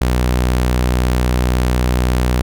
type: tone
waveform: sawtooth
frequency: 61.9 Hz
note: B1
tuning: 5 cents sharp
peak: -9 dBFS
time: 0.01-2.42 s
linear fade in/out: 5 ms
effects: none